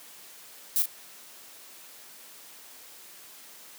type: noise with echo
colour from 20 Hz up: violet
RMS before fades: -24 dBFS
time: 0.76-0.82 s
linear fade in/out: 0 ms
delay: 37 ms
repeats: 1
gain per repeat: -7 dB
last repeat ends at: 0.857 s
effects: white hiss -49 dBFS RMS until 3.78 s + high-pass 200 Hz 12 dB/octave